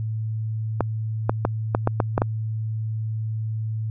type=clicks; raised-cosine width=1 ms; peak=-5 dBFS; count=8; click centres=0.807 / 1.295 / 1.451 / 1.749 / 1.874 / 2.002 / 2.179 / 2.219 s; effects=added 110 Hz sine -24 dBFS peak until 3.9 s